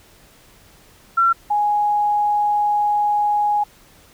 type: tone pair in turn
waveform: sine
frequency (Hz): 1358 / 830.7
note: F6 / G#5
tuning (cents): -49 / 0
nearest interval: major sixth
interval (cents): 851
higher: first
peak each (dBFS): -12 / -15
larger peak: first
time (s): 1.17-1.33 / 1.5-3.64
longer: second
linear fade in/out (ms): 10
effects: pink hiss -50 dBFS RMS until 4.13 s